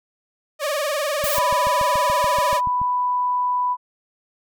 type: tone with vibrato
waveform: sawtooth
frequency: 587.3 Hz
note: D5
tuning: in tune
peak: -17 dBFS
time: 0.59-2.61 s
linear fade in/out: 50 ms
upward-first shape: sine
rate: 20 Hz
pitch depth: 110 cents each way
type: click train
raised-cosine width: 5 ms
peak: -21 dBFS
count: 12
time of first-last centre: 1.24-2.816 s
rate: 6.98 Hz
type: noise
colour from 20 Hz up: blue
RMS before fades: -25 dBFS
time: 1.24-1.39 s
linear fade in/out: 2 ms
type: tone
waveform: sine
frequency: 991 Hz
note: B5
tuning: 6 cents sharp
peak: -18 dBFS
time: 1.34-3.77 s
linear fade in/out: 50 ms
effects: none